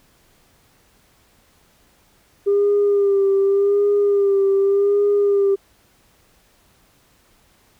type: tone with vibrato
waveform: sine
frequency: 400 Hz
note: G4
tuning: 35 cents sharp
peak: -12 dBFS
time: 2.46-5.56 s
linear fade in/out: 20 ms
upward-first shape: sine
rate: 0.86 Hz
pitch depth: 36 cents each way
effects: tanh soft clip ceiling -10 dBFS + pink hiss -57 dBFS RMS until 7.79 s